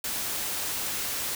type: noise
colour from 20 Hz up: white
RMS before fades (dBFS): -31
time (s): 0.04-1.35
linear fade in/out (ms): 2
effects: none